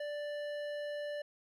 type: tone with hard clipping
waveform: sine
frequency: 587.3 Hz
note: D5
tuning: in tune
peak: -39 dBFS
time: 0-1.22 s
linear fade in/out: 5 ms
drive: 12 dB
effects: none